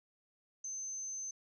sine tone, 6200 Hz, G8, 20 cents flat, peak -39 dBFS, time 0.64-1.31 s, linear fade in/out 5 ms, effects none

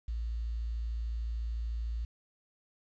sine tone with quantisation, 56.8 Hz, A#1, 44 cents flat, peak -32 dBFS, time 0.08-2.05 s, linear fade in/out 5 ms, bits 10, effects resampled to 16000 Hz

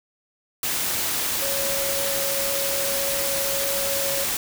sine tone in noise, 553 Hz, C#5, 4 cents flat, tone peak -28 dBFS, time 1.42-4.24 s, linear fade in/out 2 ms, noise white, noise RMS -25 dBFS, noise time 0.63-4.37 s, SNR -6 dB, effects none

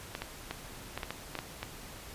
clicks, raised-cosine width 0.3 ms, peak -19 dBFS, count 9, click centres 0.151 / 0.22 / 0.51 / 0.976 / 1.032 / 1.106 / 1.353 / 1.389 / 1.63 s, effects pink hiss -47 dBFS RMS until 2.14 s + resampled to 32000 Hz

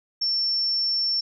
sine tone, 5420 Hz, E8, 47 cents sharp, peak -21 dBFS, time 0.21-1.21 s, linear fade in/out 10 ms, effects none

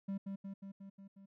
triangle tone with echo, 196 Hz, G3, in tune, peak -34 dBFS, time 0.08-0.18 s, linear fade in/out 10 ms, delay 180 ms, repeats 6, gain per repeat -3 dB, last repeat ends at 1.26 s, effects none

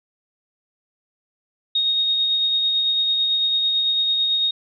sine tone with tremolo, 3729 Hz, A#7, in tune, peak -16 dBFS, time 1.75-4.51 s, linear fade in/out 5 ms, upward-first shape sine, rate 9 Hz, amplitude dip 25%, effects none

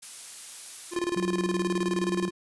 blue noise, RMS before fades -39 dBFS, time 0.02-0.96 s, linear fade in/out 10 ms
square tone with tremolo, 349.2 Hz, F4, in tune, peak -25 dBFS, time 0.91-2.31 s, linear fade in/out 50 ms, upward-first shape square, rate 19 Hz, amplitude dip 75%
sine tone with pitch glide, 184.8 to 185.98 Hz, F#3 to F#3, -2 to +9 cents, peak -29 dBFS, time 1.16-2.29 s, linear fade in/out 5 ms, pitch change +11 cents, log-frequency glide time 1.58-2.09 s
effects resampled to 24000 Hz

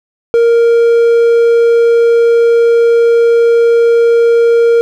triangle tone, 466.2 Hz, A#4, in tune, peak -3 dBFS, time 0.34-4.81 s, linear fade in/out 0 ms, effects none

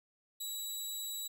15% pulse tone, 3903 Hz, B7, 21 cents flat, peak -31 dBFS, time 0.4-1.28 s, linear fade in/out 10 ms, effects none

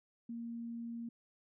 sine tone, 233.1 Hz, A#3, in tune, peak -40 dBFS, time 0.29-1.09 s, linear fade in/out 5 ms, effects none

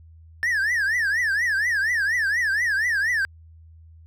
triangle tone with vibrato, 1760 Hz, A6, in tune, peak -18 dBFS, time 0.43-3.25 s, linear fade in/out 0 ms, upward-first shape triangle, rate 4.2 Hz, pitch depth 240 cents each way, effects added 81 Hz sine -45 dBFS peak until 4.06 s

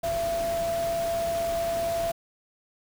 sine tone in noise, 673 Hz, E5, 36 cents sharp, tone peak -25 dBFS, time 0.03-2.12 s, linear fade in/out 10 ms, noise pink, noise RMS -37 dBFS, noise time 0.03-2.12 s, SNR +9 dB, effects none

